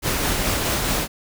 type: noise with tremolo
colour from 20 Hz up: pink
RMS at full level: -21 dBFS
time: 0.02-1.08 s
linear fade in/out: 50 ms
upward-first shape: sine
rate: 4.7 Hz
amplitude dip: 25%
effects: none